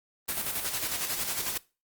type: noise with tremolo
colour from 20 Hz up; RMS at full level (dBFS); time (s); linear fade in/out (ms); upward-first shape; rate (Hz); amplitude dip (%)
white; -30; 0.28-1.58; 10; square; 11; 45
effects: noise-tail reverb RT60 0.3 s tail -21 dB re dry + Opus 32 kbps